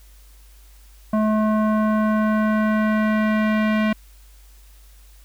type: tone with low-pass filter sweep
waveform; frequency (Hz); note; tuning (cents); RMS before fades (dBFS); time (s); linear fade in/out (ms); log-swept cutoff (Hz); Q
square; 215.4; A3; -37; -19; 1.13-3.93; 5; 980 to 2400; 1.8
effects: added 50 Hz sine -45 dBFS peak until 5.24 s + white hiss -55 dBFS RMS until 5.24 s